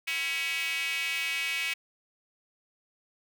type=tone with high-pass filter; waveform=square; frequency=150.3 Hz; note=D3; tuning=40 cents sharp; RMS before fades=-31 dBFS; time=0.07-1.74 s; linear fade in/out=10 ms; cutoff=2400 Hz; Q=5.8; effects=none